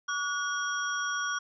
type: tone cluster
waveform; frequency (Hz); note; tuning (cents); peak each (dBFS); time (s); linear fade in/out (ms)
sine; 1141 / 1454 / 3273 / 5670; C#6 / F#6 / G#7 / F8; +50 / -31 / -26 / +25; -34 / -31 / -40 / -38; 0.08-1.39; 10
effects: none